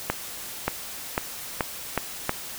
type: accelerating click train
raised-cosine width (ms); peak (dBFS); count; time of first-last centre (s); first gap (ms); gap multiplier
0.5; -7; 6; 0.1-2.294; 580; 0.86
effects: white hiss -37 dBFS RMS until 2.58 s